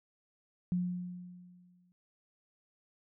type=tone with exponential decay; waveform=sine; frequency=178.8 Hz; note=F3; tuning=41 cents sharp; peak=-27 dBFS; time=0.72-1.92 s; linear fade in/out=0 ms; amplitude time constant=260 ms; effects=none